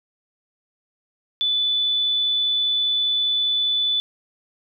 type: tone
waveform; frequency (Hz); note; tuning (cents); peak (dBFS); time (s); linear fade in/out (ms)
sine; 3485; A7; -17; -18; 1.41-4; 0
effects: none